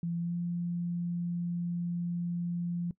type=tone with pitch glide; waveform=sine; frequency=170 to 173.27 Hz; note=F3 to F3; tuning=-46 to -13 cents; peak=-30 dBFS; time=0.03-2.91 s; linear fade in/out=2 ms; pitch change=+33 cents; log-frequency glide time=0.19-0.35 s; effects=noise-tail reverb RT60 0.1 s tail -20 dB re dry